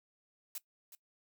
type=noise with echo; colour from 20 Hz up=blue; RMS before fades=-41 dBFS; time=0.55-0.58 s; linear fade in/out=2 ms; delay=370 ms; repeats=1; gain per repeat=-12 dB; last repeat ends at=0.95 s; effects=noise-tail reverb RT60 0.1 s tail -19 dB re dry